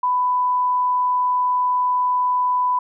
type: tone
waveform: sine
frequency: 996 Hz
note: B5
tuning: 14 cents sharp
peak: -16 dBFS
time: 0.03-2.79 s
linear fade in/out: 5 ms
effects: none